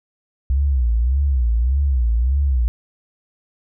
sine tone with vibrato, 63.3 Hz, B1, 43 cents sharp, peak -14 dBFS, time 0.5-2.68 s, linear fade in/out 0 ms, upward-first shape sine, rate 1.7 Hz, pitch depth 200 cents each way, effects none

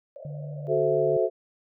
pink band-pass noise, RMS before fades -44 dBFS, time 0.16-0.67 s, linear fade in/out 0 ms, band 520 to 640 Hz, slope 96 dB/octave
sine tone with pitch glide, 146.83 to 145.4 Hz, D3 to D3, 0 to -17 cents, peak -33 dBFS, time 0.25-1.17 s, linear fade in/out 2 ms, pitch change -17 cents, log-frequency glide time 0.52-0.64 s
sine chord, F# half-diminished seventh, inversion none, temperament equal with one note detuned, 370 / 436.7 / 523.3 / 659.3 Hz, F#4 / A4 / C5 / E5, 0 / -13 / 0 / 0 cents, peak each -26 / -25 / -27 / -26 dBFS, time 0.67-1.3 s, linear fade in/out 50 ms
effects none

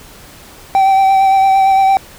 triangle tone with vibrato, 774 Hz, G5, 22 cents flat, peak -5 dBFS, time 0.75-1.97 s, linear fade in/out 0 ms, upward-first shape triangle, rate 8.8 Hz, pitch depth 23 cents each way, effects pink hiss -38 dBFS RMS until 2.18 s

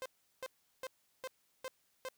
sawtooth tone bursts, 520 Hz, C5, 11 cents flat, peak -36 dBFS, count 6, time 0.02-2.086 s, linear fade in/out 0 ms, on 36 ms, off 370 ms, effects white hiss -75 dBFS RMS until 2.17 s

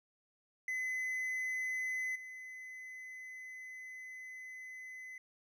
triangle tone with level steps, 2027 Hz, B6, 45 cents sharp, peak -33 / -44 dBFS, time 0.68-5.18 s, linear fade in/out 2 ms, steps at 2.15 s, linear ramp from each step 10 ms, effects none

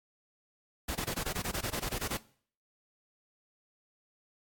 pink noise bursts, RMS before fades -34 dBFS, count 14, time 0.88-2.175 s, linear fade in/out 10 ms, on 73 ms, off 21 ms, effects noise-tail reverb RT60 0.5 s tail -19 dB re dry + AAC 64 kbps

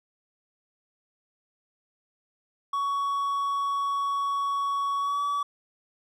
triangle tone with pitch glide, 1120 to 1144.2 Hz, C#6 to D6, +18 to -45 cents, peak -23 dBFS, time 2.73-5.43 s, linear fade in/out 5 ms, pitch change +37 cents, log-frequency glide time 4.98-5.22 s, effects none

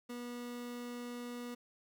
30% pulse tone, 242.3 Hz, B3, 33 cents flat, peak -39 dBFS, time 0.09-1.55 s, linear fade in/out 10 ms, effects 12-bit

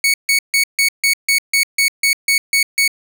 sawtooth tone bursts, 2224 Hz, C#7, 5 cents sharp, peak -8 dBFS, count 12, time 0.04-2.878 s, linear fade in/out 2 ms, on 99 ms, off 150 ms, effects none

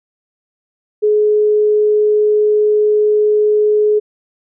sine tone, 422.4 Hz, G#4, 29 cents sharp, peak -9 dBFS, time 1.02-4 s, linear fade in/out 20 ms, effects none

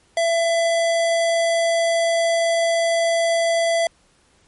square tone, 669 Hz, E5, 25 cents sharp, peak -17 dBFS, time 0.17-3.87 s, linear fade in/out 2 ms, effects pink hiss -58 dBFS RMS until 4.47 s + MP3 48 kbps

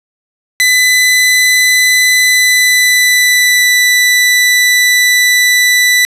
sawtooth tone with pitch glide, 2003 to 1980 Hz, B6 to B6, +24 to +4 cents, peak -3 dBFS, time 0.6-6.05 s, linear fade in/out 0 ms, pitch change -20 cents, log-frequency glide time 2.24-3.68 s, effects resampled to 32000 Hz + 7-bit

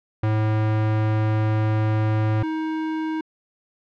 square tone pair in turn, 108.3 / 316 Hz, A2 / D#4, -27 / +27 cents, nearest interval octave + perfect fifth, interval 1854 cents, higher second, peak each -19 / -24 dBFS, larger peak first, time 0.23-2.43 / 2.43-3.21 s, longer first, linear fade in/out 5 ms, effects low-pass 2000 Hz 12 dB/octave

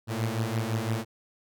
sawtooth beating tone pair, 109.4 / 115.3 Hz, A2 / A#2, -9 / -19 cents, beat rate 5.9 Hz, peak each -26 dBFS, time 0.07-1.05 s, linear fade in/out 50 ms, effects none

